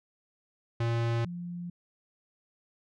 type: tone pair in turn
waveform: square / sine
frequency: 116.54 / 174.61 Hz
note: A#2 / F3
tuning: 0 / 0 cents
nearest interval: perfect fifth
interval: 700 cents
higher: second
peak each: -27 / -35 dBFS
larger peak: first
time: 0.8-1.25 / 1.25-1.7 s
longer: neither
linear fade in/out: 5 ms
effects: low-pass 4000 Hz 12 dB/octave